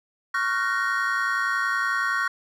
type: chord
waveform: triangle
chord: Gb major seventh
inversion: second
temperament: equal with one note detuned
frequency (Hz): 1108.7 / 1396.9 / 1507.6 / 1864.7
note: Db6 / F6 / Gb6 / Bb6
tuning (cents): 0 / 0 / +32 / 0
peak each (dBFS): -26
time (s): 0.34-2.28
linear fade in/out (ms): 5
effects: none